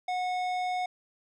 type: tone with tanh clipping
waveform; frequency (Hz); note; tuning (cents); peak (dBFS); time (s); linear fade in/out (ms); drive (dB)
sine; 730; F#5; -24; -30; 0.08-0.86; 5; 14
effects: none